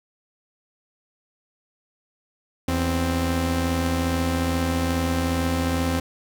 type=tone pair together; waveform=sawtooth; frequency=82.41 / 261.6 Hz; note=E2 / C4; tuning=0 / 0 cents; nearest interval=octave + minor sixth; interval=2000 cents; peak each=-20 dBFS; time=2.68-6 s; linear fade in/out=5 ms; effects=none